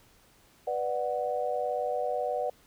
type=chord; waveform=sine; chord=B minor; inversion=none; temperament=equal with one note detuned; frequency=493.9 / 592.1 / 740 Hz; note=B4 / D5 / F#5; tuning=0 / +14 / 0 cents; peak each=-32 dBFS; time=0.67-2.5 s; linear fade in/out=5 ms; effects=pink hiss -61 dBFS RMS until 2.66 s